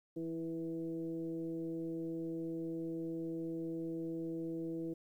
sine tone with frequency modulation, 328.5 Hz, E4, 6 cents flat, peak -37 dBFS, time 0.16-4.94 s, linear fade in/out 10 ms, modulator 163 Hz, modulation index 0.77, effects 12-bit

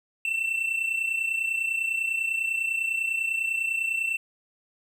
triangle tone pair together, 2681 / 2711 Hz, E7 / E7, +29 / +48 cents, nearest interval unison, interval 19 cents, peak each -24 / -30 dBFS, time 0.25-4.17 s, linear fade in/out 2 ms, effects none

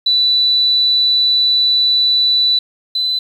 sine tone pair in turn, 3970 / 4011 Hz, B7 / B7, +8 / +26 cents, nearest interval unison, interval 18 cents, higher second, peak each -10 / -14 dBFS, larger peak first, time 0.06-2.59 / 2.95-3.19 s, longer first, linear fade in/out 5 ms, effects 7-bit

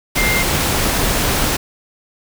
sine tone in noise, 2100 Hz, C7, 6 cents sharp, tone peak -17 dBFS, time 0.17-0.43 s, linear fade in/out 10 ms, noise pink, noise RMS -17 dBFS, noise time 0.15-1.57 s, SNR -3 dB, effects none

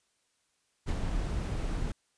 brown noise with ADSR envelope, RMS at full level -28 dBFS, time 0.86-1.92 s, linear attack 29 ms, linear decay 52 ms, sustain -4 dB, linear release 5 ms, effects white hiss -74 dBFS RMS until 2.17 s + resampled to 22050 Hz

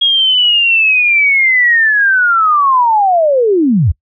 sine linear sweep, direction down, 3294 to 66.3 Hz, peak -7 dBFS, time 0.01-3.92 s, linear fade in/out 10 ms, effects noise-tail reverb RT60 0.1 s tail -23 dB re dry

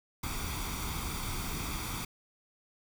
pink noise with comb filter, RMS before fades -36 dBFS, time 0.23-2.05 s, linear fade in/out 5 ms, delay 0.86 ms, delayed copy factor +0.65, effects none

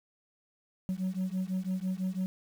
sine beating tone pair, 183.6 / 189.6 Hz, F#3 / F#3, -13 / +43 cents, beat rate 6 Hz, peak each -31 dBFS, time 0.89-2.26 s, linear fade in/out 0 ms, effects tanh soft clip ceiling -27 dBFS + 9-bit

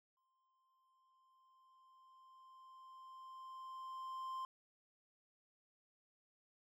triangle tone with exponential growth, 1046.5 Hz, C6, in tune, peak -39 dBFS, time 0.17-4.45 s, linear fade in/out 1 ms, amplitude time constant 930 ms, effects none

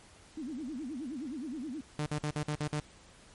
sine tone with vibrato, 277.2 Hz, C#4, in tune, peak -36 dBFS, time 0.37-1.81 s, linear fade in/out 5 ms, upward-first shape sine, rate 9.5 Hz, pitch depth 280 cents each way
sawtooth tone bursts, 149.9 Hz, D3, 36 cents sharp, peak -27 dBFS, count 7, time 1.99-2.798 s, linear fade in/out 0 ms, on 70 ms, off 53 ms
effects pink hiss -57 dBFS RMS until 3.34 s + MP3 48 kbps

